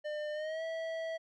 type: tone with pitch glide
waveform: square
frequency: 601 to 651.6 Hz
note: D5 to E5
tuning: +40 to -20 cents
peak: -36 dBFS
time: 0.04-1.18 s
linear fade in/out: 20 ms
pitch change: +140 cents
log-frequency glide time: 0.33-0.63 s
effects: low-pass 3000 Hz 12 dB/octave